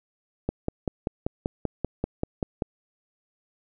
click train, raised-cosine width 2 ms, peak -12 dBFS, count 12, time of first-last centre 0.49-2.622 s, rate 5.16 Hz, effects none

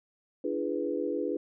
sine chord, D diminished seventh, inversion none, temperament equal with one note detuned, 293.7 / 340.3 / 415.3 / 493.9 Hz, D4 / F4 / Ab4 / Cb5, 0 / -45 / 0 / 0 cents, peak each -34 dBFS, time 0.44-1.37 s, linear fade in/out 5 ms, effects none

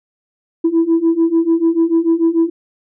sine beating tone pair, 326.8 / 333.6 Hz, E4 / E4, -15 / +21 cents, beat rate 6.8 Hz, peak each -14 / -12 dBFS, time 0.64-2.5 s, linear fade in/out 10 ms, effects tanh soft clip ceiling -6 dBFS

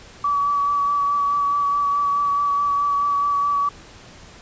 sine tone with vibrato, 1144 Hz, D6, 46 cents flat, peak -17 dBFS, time 0.24-3.69 s, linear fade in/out 5 ms, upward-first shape sine, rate 4.7 Hz, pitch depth 17 cents each way, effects pink hiss -44 dBFS RMS until 4.41 s + resampled to 16000 Hz

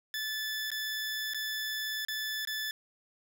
20% pulse tone with dropouts, 1741 Hz, A6, 19 cents flat, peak -28 dBFS, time 0.14-2.71 s, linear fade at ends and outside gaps 1 ms, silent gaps 0.704-0.716 / 1.336-1.345 / 2.05-2.084 / 2.451-2.473 s, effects none

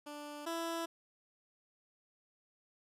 15% pulse tone pair in turn, 294.1 / 332.6 Hz, D4 / E4, +3 / +16 cents, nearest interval major second, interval 213 cents, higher second, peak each -38 / -30 dBFS, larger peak second, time 0.06-0.46 / 0.46-0.86 s, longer neither, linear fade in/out 10 ms, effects resampled to 32000 Hz

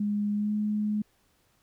sine tone with pitch glide, 206.6 to 210.6 Hz, G#3 to G#3, -9 to +24 cents, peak -25 dBFS, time 0-1.02 s, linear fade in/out 5 ms, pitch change +33 cents, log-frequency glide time 0.34-0.52 s, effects pink hiss -68 dBFS RMS until 1.62 s

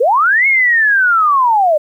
sine linear two-way sweep, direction up then down, 426.4 to 2200 to 580 Hz, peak -8 dBFS, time 0-1.78 s, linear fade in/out 10 ms, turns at 0.47 s, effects 8-bit

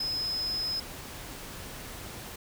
sine tone in noise, 5100 Hz, D#8, 42 cents sharp, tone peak -29 dBFS, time 0-0.8 s, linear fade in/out 5 ms, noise pink, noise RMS -42 dBFS, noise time 0-2.36 s, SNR +10 dB, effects none

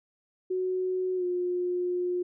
sine tone with pitch glide, 370 to 357.6 Hz, F#4 to F4, 0 to +41 cents, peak -26 dBFS, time 0.5-2.23 s, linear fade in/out 10 ms, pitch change -59 cents, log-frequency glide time 1.16-1.24 s, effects none

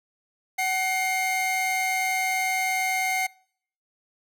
45% pulse tone pair together, 751.7 / 2126 Hz, F#5 / C7, +27 / +27 cents, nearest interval octave + tritone, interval 1800 cents, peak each -26 dBFS, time 0.58-3.27 s, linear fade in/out 10 ms, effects noise-tail reverb RT60 0.6 s tail -26 dB re dry

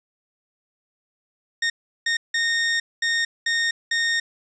sawtooth tone bursts at uneven times, 1844 Hz, A#6, 19 cents flat, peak -16 dBFS, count 6, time 1.62-1.7 / 2.06-2.17 / 2.34-2.8 / 3.02-3.25 / 3.46-3.71 / 3.91-4.2 s, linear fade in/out 5 ms, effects resampled to 16000 Hz + 9-bit

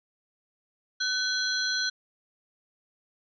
sine tone cluster, 1508 / 3330 / 4125 / 5910 Hz, F#6 / G#7 / C8 / F#8, +32 / +4 / -25 / -3 cents, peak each -29 / -35 / -29 / -37 dBFS, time 1-1.9 s, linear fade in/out 10 ms, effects none

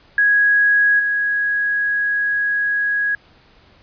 sine tone with level steps, 1660 Hz, G#6, 1 cent flat, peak -11 / -16 dBFS, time 0.18-3.15 s, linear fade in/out 2 ms, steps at 0.99 s, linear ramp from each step 10 ms, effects pink hiss -51 dBFS RMS until 3.82 s + resampled to 11025 Hz

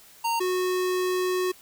square tone pair in turn, 924 / 366.7 Hz, A#5 / F#4, -16 / -15 cents, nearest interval octave + major third, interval 1599 cents, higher first, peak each -24 dBFS, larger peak neither, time 0.24-0.4 / 0.4-1.52 s, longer second, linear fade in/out 10 ms, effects white hiss -52 dBFS RMS until 1.61 s

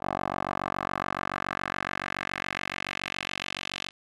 10% pulse tone with band-pass filter sweep, 47.09 Hz, F#1, 31 cents sharp, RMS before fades -33 dBFS, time 0-3.91 s, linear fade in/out 50 ms, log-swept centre 840 to 3300 Hz, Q 1.8, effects resampled to 24000 Hz

